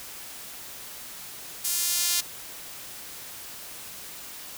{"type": "tone with high-pass filter sweep", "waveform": "sawtooth", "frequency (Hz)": 349.2, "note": "F4", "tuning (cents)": 0, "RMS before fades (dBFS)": -26, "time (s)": [1.64, 2.21], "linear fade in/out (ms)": 10, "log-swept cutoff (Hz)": [7800, 4700], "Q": 0.79, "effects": ["white hiss -41 dBFS RMS until 4.57 s"]}